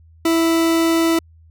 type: tone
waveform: 40% pulse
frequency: 329.6 Hz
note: E4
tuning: in tune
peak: -13 dBFS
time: 0.25-1.19 s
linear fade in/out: 5 ms
effects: added 81 Hz sine -45 dBFS peak until 1.5 s